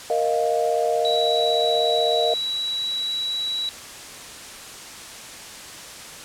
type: chord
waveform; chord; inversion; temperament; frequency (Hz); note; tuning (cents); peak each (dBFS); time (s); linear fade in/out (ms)
sine; Bb suspended fourth; none; equal; 466.2 / 622.3 / 698.5; Bb4 / Eb5 / F5; 0 / 0 / 0; -23; 0.1-2.34; 2
type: tone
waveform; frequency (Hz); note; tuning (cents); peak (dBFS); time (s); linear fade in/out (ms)
sine; 3908; B7; -19; -23; 1.05-3.69; 0
effects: white hiss -38 dBFS RMS until 6.24 s + low-pass 9000 Hz 12 dB/octave